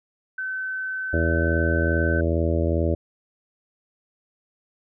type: tone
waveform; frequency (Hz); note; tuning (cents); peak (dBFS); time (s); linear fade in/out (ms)
sine; 1527; G6; -46; -26; 0.38-2.21; 5
type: harmonic tone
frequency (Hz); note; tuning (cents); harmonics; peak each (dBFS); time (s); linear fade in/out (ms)
82.41; E2; 0; 1 / 2 / 3 / 4 / 5 / 6 / 7 / 8; -22 / -30 / -30 / -27 / -30 / -32 / -28 / -36; 1.13-2.95; 5
effects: none